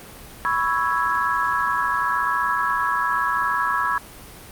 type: chord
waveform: sine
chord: C# minor seventh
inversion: third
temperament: equal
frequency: 987.8 / 1108.7 / 1318.5 / 1661.2 Hz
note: B5 / C#6 / E6 / G#6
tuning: 0 / 0 / 0 / 0 cents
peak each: -24 dBFS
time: 0.45-3.98 s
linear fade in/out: 0 ms
effects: pink hiss -41 dBFS RMS until 4.51 s + Opus 32 kbps